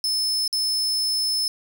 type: tone with dropouts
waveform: 40% pulse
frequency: 5240 Hz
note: E8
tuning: 11 cents flat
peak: -20 dBFS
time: 0.04-1.48 s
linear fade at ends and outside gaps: 1 ms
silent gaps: 0.478-0.528 s
effects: none